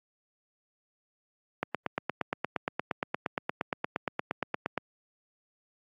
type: click train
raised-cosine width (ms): 0.5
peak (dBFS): -13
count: 28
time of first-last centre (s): 1.63-4.777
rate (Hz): 8.58
effects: high-pass 150 Hz 12 dB/octave + AAC 64 kbps